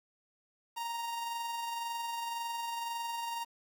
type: tone with amplitude modulation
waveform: 45% pulse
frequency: 932.3 Hz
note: A#5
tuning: in tune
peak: -34 dBFS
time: 0.76-3.45 s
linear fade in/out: 20 ms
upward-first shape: sine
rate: 21.9 Hz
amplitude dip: 30%
effects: 10-bit